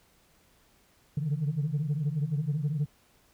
sine tone cluster, 140.3 / 147 / 159.1 Hz, C#3 / D3 / D#3, +21 / +2 / +39 cents, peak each -30 dBFS, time 1.17-2.86 s, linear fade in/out 5 ms, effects tanh soft clip ceiling -22 dBFS + pink hiss -64 dBFS RMS until 3.33 s

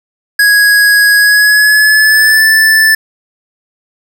square tone with pitch glide, 1661.2 to 1757.9 Hz, G#6 to A6, 0 to -2 cents, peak -5 dBFS, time 0.39-2.95 s, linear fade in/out 5 ms, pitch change +98 cents, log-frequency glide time 1.17-2.46 s, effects none

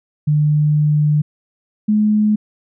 sine tone pair in turn, 149.9 / 212 Hz, D3 / G#3, +36 / +36 cents, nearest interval tritone, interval 600 cents, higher second, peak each -11 dBFS, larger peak neither, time 0.27-1.22 / 1.88-2.36 s, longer first, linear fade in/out 10 ms, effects none

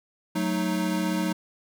square chord, D# diminished, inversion first, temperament equal, 185 / 220 / 311.1 Hz, F#3 / A3 / D#4, 0 / 0 / 0 cents, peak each -28 / -32 / -29 dBFS, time 0.35-1.33 s, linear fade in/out 10 ms, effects none

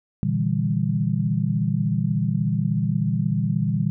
sine chord, E half-diminished seventh, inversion second, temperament just, 118.67 / 148.33 / 164.81 / 197.78 Hz, Bb2 / D3 / E3 / G3, +31 / +18 / 0 / +16 cents, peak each -25 dBFS, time 0.23-3.9 s, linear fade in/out 0 ms, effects none

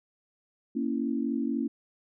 sine chord, A# diminished, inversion none, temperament equal, 233.1 / 277.2 / 329.6 Hz, A#3 / C#4 / E4, 0 / 0 / 0 cents, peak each -30 / -30 / -34 dBFS, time 0.75-1.68 s, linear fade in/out 10 ms, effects none

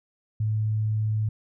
sine tone, 108.1 Hz, A2, 30 cents flat, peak -22 dBFS, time 0.4-1.29 s, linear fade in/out 5 ms, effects none

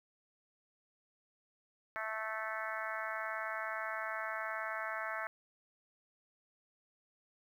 harmonic tone, 219.2 Hz, A3, 6 cents flat, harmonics 3 / 4 / 5 / 6 / 7 / 8 / 9 / 10, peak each -44 / -47 / -46 / -43 / -44 / -44 / -47 / -49 dBFS, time 1.96-5.27 s, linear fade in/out 0 ms, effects 11-bit

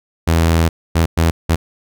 sawtooth tone bursts at uneven times, 82.41 Hz, E2, in tune, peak -7 dBFS, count 4, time 0.27-0.69 / 0.95-1.06 / 1.17-1.31 / 1.49-1.56 s, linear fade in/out 10 ms, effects none

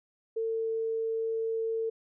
sine tone, 449.6 Hz, A4, 37 cents sharp, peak -28 dBFS, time 0.36-1.9 s, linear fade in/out 10 ms, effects none

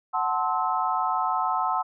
sine chord, F# half-diminished seventh, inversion none, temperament equal with one note detuned, 740 / 880 / 1046.5 / 1295.1 Hz, F#5 / A5 / C6 / E6, 0 / 0 / 0 / -31 cents, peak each -28 dBFS, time 0.13-1.83 s, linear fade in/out 20 ms, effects none

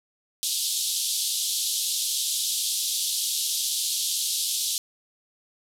pink band-pass noise, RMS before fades -27 dBFS, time 0.43-4.78 s, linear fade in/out 0 ms, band 3300 to 13000 Hz, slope 48 dB/octave, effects none

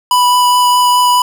square tone with vibrato, 987.8 Hz, B5, in tune, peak -8 dBFS, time 0.11-1.22 s, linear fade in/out 2 ms, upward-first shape triangle, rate 4.8 Hz, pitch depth 10 cents each way, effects none

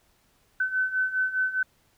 sine beating tone pair, 1515 / 1519.9 Hz, F#6 / F#6, +40 / +46 cents, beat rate 4.9 Hz, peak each -29 / -25 dBFS, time 0.6-1.63 s, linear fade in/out 5 ms, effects pink hiss -65 dBFS RMS until 1.97 s

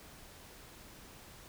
silence, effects pink hiss -54 dBFS RMS until 1.48 s

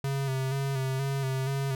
square tone with vibrato, 134.9 Hz, C#3, 47 cents flat, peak -28 dBFS, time 0.04-1.75 s, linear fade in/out 2 ms, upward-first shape square, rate 2.1 Hz, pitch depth 32 cents each way, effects none

